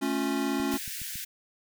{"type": "chord", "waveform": "square", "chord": "A augmented", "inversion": "none", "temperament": "equal with one note detuned", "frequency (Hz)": [220, 277.2, 353.7], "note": ["A3", "C#4", "E#4"], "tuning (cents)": [0, 0, 22], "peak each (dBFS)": [-34, -29, -34], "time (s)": [0.01, 0.78], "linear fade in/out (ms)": 20}
{"type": "click train", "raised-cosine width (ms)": 5, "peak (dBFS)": -32, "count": 5, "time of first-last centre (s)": [0.6, 1.156], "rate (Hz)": 7.19}
{"type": "high-pass noise", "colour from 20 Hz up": "white", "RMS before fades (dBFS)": -37, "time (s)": [0.71, 1.25], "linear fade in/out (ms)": 10, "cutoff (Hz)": 1500, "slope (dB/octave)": 96}
{"effects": []}